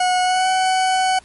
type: tone with pitch glide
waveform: 40% pulse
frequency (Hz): 731 to 749.8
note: F#5 to F#5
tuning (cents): -21 to +23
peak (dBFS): -14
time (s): 0-1.19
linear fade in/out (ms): 5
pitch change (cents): +44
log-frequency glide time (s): 0.23-0.48
effects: pink hiss -49 dBFS RMS until 1.24 s + MP3 48 kbps